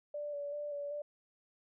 sine tone with vibrato, 581 Hz, D5, 19 cents flat, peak -37 dBFS, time 0.14-1.02 s, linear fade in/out 5 ms, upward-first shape square, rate 2.6 Hz, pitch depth 20 cents each way, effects none

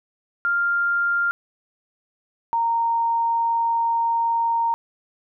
sine tone pair in turn, 1396.9 / 925.3 Hz, F6 / A#5, 0 / -13 cents, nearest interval perfect fifth, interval 713 cents, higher first, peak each -18 dBFS, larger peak neither, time 0.45-1.31 / 2.53-4.74 s, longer second, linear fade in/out 0 ms, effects none

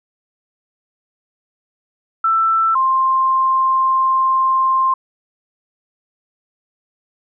sine tone pair in turn, 1330 / 1053.3 Hz, E6 / C6, +15 / +11 cents, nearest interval major third, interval 404 cents, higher first, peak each -12 dBFS, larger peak neither, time 2.24-2.75 / 2.75-4.94 s, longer second, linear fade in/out 5 ms, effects none

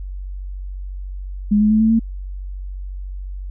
sine tone with pitch steps, 207.7 / 212.1 / 216.5 / 221.1 / 225.7 Hz, G#3 / G#3 / A3 / A3 / A3, 0 / +37 / -28 / +9 / +44 cents, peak -11 dBFS, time 1.51-1.995 s, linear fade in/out 10 ms, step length 97 ms, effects added 47 Hz sine -26 dBFS peak until 3.5 s

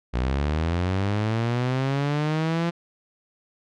sawtooth linear sweep, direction up, 59 to 171.9 Hz, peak -18 dBFS, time 0.13-2.71 s, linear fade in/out 20 ms, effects low-pass 4000 Hz 12 dB/octave

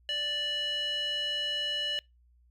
square tone with band-pass filter, 587.3 Hz, D5, in tune, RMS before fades -32 dBFS, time 0.09-1.99 s, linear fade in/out 0 ms, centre 2800 Hz, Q 5.5, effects noise-tail reverb RT60 0.2 s tail -24 dB re dry + added 60 Hz sine -60 dBFS peak until 2.5 s

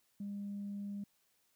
sine tone, 201.9 Hz, G#3, 49 cents flat, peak -38 dBFS, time 0.2-1.04 s, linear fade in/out 5 ms, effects tanh soft clip ceiling -35 dBFS + white hiss -75 dBFS RMS until 1.55 s

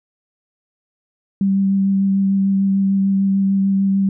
sine tone with vibrato, 195.1 Hz, G3, 8 cents flat, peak -13 dBFS, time 1.41-4.09 s, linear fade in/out 2 ms, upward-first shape triangle, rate 6.7 Hz, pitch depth 15 cents each way, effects none

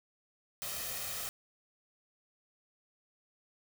white noise with comb filter, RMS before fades -39 dBFS, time 0.62-1.29 s, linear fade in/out 0 ms, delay 1.6 ms, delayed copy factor +0.6, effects none

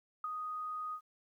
sine tone with ADSR envelope, 1244.5 Hz, D#6, in tune, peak -33 dBFS, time 0.24-1.01 s, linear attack 3 ms, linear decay 21 ms, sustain -4 dB, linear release 75 ms, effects 12-bit

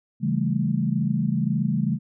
sine chord, A dominant seventh, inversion first, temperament just, 137.5 / 165 / 198 / 220 Hz, C#3 / E3 / G3 / A3, -14 / +2 / +18 / 0 cents, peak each -26 dBFS, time 0.2-1.99 s, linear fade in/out 50 ms, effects none

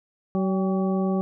harmonic tone with a mistuned harmonic, 189.5 Hz, F#3, 42 cents sharp, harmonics 1 / 2 / 3 / 4 / 6, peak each -22 / -28 / -32 / -34 / -38 dBFS, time 0.35-1.21 s, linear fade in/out 0 ms, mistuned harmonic 4, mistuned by +64 cents, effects none

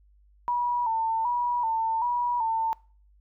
sine tone with vibrato, 932.3 Hz, A#5, in tune, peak -23 dBFS, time 0.48-2.73 s, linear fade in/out 0 ms, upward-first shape square, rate 1.3 Hz, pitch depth 65 cents each way, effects noise-tail reverb RT60 0.4 s tail -23 dB re dry + added 50 Hz sine -56 dBFS peak until 3.2 s

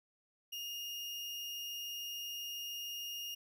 35% pulse tone, 2839 Hz, F7, 28 cents sharp, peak -39 dBFS, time 0.52-3.35 s, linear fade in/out 10 ms, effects none

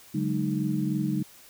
sine tone cluster, 144 / 187.4 / 210.5 / 308.2 Hz, D3 / F#3 / G#3 / D#4, -34 / +22 / +24 / -16 cents, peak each -30 dBFS, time 0.14-1.23 s, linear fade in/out 10 ms, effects white hiss -52 dBFS RMS until 1.49 s

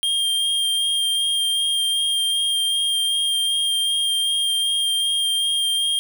square tone with vibrato, 3205 Hz, G7, 38 cents sharp, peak -19 dBFS, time 0.03-5.99 s, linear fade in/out 0 ms, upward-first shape sine, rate 2.6 Hz, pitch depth 14 cents each way, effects none

